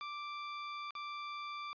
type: tone with dropouts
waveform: sawtooth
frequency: 1174.7 Hz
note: D6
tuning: in tune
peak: -37 dBFS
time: 0.01-1.73 s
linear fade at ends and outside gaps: 0 ms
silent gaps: 0.907-0.952 s
effects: resampled to 11025 Hz